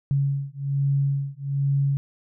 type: beating tone pair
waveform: sine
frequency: 138.7 / 139.9 Hz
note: C#3 / C#3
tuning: +1 / +16 cents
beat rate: 1.2 Hz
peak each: -24 dBFS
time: 0.11-1.97 s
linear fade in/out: 0 ms
effects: none